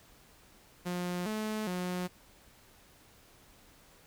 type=tone with pitch steps; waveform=sawtooth; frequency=177.9 / 215.7 / 180.3 Hz; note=F3 / A3 / F#3; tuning=+32 / -34 / -45 cents; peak=-29 dBFS; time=0.85-2.08 s; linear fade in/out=20 ms; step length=410 ms; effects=pink hiss -60 dBFS RMS until 4.06 s